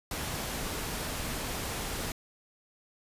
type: noise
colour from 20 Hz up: pink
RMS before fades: -35 dBFS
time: 0.11-2.12 s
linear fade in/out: 2 ms
effects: resampled to 32000 Hz